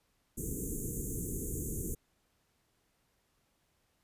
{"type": "band-stop noise", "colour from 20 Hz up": "pink", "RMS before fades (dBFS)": -37, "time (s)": [0.37, 1.95], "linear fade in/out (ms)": 10, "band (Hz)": [470, 6500], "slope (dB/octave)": 96, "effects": ["pink hiss -75 dBFS RMS until 4.03 s", "resampled to 32000 Hz"]}